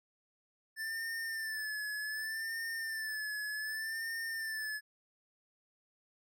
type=tone with vibrato; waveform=square; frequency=1760 Hz; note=A6; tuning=in tune; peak=-37 dBFS; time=0.76-4.81 s; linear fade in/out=50 ms; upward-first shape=sine; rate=0.66 Hz; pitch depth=58 cents each way; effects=none